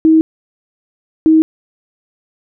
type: tone pair in turn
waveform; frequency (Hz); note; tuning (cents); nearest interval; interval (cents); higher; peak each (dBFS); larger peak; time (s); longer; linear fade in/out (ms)
sine; 318.9 / 317.4; D#4 / D#4; +43 / +35; unison; 8; first; -5; neither; 0.05-0.21 / 1.26-1.42; neither; 0
effects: none